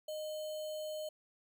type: tone with sample-and-hold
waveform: sine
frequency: 616 Hz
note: D#5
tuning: 17 cents flat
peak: -38 dBFS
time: 0.08-1.09 s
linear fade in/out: 5 ms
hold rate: 3675 Hz
effects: none